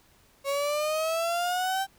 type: exponential sweep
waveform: 35% pulse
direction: up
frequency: 550 to 784 Hz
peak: -24 dBFS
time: 0.44-1.87 s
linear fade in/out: 50 ms
effects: pink hiss -61 dBFS RMS until 1.98 s